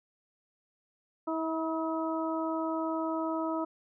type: harmonic tone with a mistuned harmonic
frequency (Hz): 322.5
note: E4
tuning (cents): -38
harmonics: 1 / 2 / 3 / 4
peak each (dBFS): -32 / -35 / -37 / -38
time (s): 1.27-3.65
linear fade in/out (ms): 10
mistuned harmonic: 4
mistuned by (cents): -17
effects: none